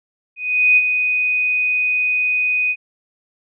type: tone with ADSR envelope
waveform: sine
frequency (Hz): 2492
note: D#7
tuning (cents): +2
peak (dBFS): -8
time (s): 0.36-2.76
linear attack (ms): 410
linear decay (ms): 39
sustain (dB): -7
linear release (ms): 54
effects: none